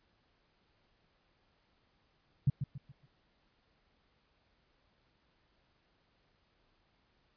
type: tone with echo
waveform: sine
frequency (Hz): 137.5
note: C#3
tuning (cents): -14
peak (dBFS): -22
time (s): 2.47-2.5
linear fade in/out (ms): 5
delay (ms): 140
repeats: 4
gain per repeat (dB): -9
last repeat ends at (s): 3.06
effects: pink hiss -73 dBFS RMS until 7.36 s + resampled to 11025 Hz